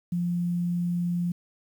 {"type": "tone with quantisation", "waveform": "sine", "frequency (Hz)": 174.61, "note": "F3", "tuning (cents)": 0, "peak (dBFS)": -24, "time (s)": [0.12, 1.32], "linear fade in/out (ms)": 5, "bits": 9, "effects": []}